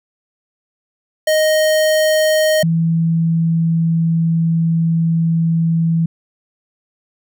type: tone pair in turn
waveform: square / sine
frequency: 622.3 / 164.83 Hz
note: D#5 / E3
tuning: 0 / 0 cents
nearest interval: octave + major seventh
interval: 2300 cents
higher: first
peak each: -12 dBFS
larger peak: neither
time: 1.27-2.63 / 2.63-6.06 s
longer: second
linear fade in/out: 5 ms
effects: none